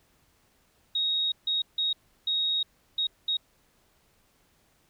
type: tone bursts at uneven times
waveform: sine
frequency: 3764 Hz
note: A#7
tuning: 16 cents sharp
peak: -24 dBFS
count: 6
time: 0.95-1.32 / 1.47-1.62 / 1.78-1.93 / 2.27-2.63 / 2.98-3.07 / 3.28-3.37 s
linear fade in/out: 5 ms
effects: pink hiss -66 dBFS RMS until 4.89 s